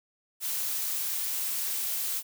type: noise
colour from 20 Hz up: blue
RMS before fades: -31 dBFS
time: 0.4-2.23 s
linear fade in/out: 50 ms
effects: none

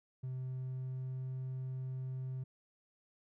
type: tone with pitch glide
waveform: triangle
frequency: 129.1 to 130.07 Hz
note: C3 to C3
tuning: -23 to -10 cents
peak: -35 dBFS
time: 0.23-2.44 s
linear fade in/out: 10 ms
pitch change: +13 cents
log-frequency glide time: 0.38-1.36 s
effects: tanh soft clip ceiling -32 dBFS

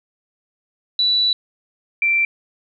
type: tone pair in turn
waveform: sine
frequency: 3951 / 2349 Hz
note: B7 / D7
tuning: 0 / 0 cents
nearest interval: major sixth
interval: 900 cents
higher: first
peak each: -14 dBFS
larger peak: neither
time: 0.99-1.33 / 2.02-2.25 s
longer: first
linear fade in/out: 2 ms
effects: none

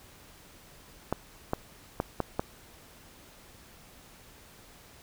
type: clicks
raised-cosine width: 1 ms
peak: -13 dBFS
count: 5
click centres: 1.126 / 1.534 / 2.001 / 2.203 / 2.395 s
effects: pink hiss -54 dBFS RMS until 5.02 s

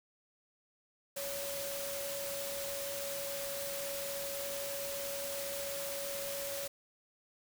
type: tone in noise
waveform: sine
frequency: 560 Hz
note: C#5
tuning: 18 cents sharp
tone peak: -40 dBFS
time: 1.16-6.68 s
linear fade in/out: 10 ms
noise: white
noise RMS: -41 dBFS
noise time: 1.16-6.68 s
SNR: -2 dB
effects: none

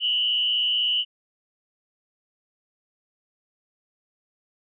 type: tone with frequency modulation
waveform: sine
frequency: 2960 Hz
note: F#7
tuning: in tune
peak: -20 dBFS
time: 0-1.05 s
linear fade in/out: 50 ms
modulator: 116 Hz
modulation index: 0.91
effects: none

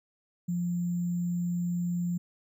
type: tone with sample-and-hold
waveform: sine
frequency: 174.61 Hz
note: F3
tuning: in tune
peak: -27 dBFS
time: 0.48-2.18 s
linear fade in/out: 10 ms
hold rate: 7350 Hz
effects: none

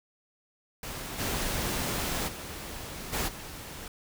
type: noise with level steps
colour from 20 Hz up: pink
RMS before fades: -38 / -31 / -40 / -30 / -42 dBFS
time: 0.83-3.88 s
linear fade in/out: 2 ms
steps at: 1.18 / 2.27 / 3.12 / 3.27 s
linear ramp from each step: 20 ms
effects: none

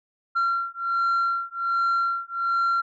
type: beating tone pair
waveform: sine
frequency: 1370 / 1371.3 Hz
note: F6 / F6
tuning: -34 / -32 cents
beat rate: 1.3 Hz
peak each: -23 dBFS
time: 0.35-2.82 s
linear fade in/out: 20 ms
effects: tanh soft clip ceiling -18 dBFS

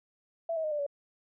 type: tone with pitch steps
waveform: sine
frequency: 665 / 639.8 / 615.5 / 592.1 / 569.6 Hz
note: E5 / D#5 / D#5 / D5 / C#5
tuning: +15 / +48 / -19 / +14 / +47 cents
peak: -29 dBFS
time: 0.49-0.865 s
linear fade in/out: 5 ms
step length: 75 ms
effects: none

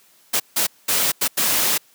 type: noise bursts at uneven times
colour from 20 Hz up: white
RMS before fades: -19 dBFS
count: 5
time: 0.33-0.4 / 0.56-0.67 / 0.88-1.12 / 1.21-1.28 / 1.37-1.78 s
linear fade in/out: 10 ms
effects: white hiss -55 dBFS RMS until 1.94 s + high-pass 150 Hz 12 dB/octave

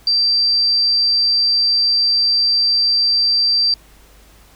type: tone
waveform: sine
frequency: 4693 Hz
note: D8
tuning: 2 cents flat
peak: -12 dBFS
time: 0.07-3.74 s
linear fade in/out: 2 ms
effects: added 50 Hz sine -47 dBFS peak until 4.55 s + pink hiss -49 dBFS RMS until 4.55 s

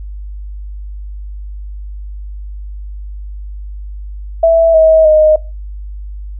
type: tone with pitch steps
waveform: sine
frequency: 659.3 / 638.7 / 618.7 Hz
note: E5 / D#5 / D#5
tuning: 0 / +45 / -10 cents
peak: -4 dBFS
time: 4.43-5.36 s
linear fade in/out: 5 ms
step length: 310 ms
effects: noise-tail reverb RT60 0.3 s tail -21 dB re dry + added 50 Hz sine -23 dBFS peak until 6.39 s

